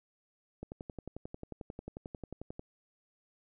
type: click train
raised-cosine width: 2 ms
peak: -28 dBFS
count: 23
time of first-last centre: 0.63-2.594 s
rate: 11.2 Hz
effects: none